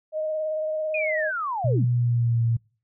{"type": "tone with vibrato", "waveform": "sine", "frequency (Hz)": 622.3, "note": "D#5", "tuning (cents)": 0, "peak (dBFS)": -24, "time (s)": [0.12, 1.32], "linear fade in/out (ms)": 50, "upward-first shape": "sine", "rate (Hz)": 18, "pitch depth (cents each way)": 17}
{"type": "linear sweep", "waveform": "sine", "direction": "down", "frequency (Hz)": [2510, 138.59], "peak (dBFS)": -25, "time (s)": [0.94, 1.85], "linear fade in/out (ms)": 5}
{"type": "tone with pitch glide", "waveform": "sine", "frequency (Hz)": [123.47, 115.87], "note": ["B2", "A#2"], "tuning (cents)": [0, -10], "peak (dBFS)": -19, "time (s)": [1.64, 2.57], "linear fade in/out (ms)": 10, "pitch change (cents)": -110, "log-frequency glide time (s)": [1.77, 2.44]}
{"effects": ["noise-tail reverb RT60 0.4 s tail -26 dB re dry"]}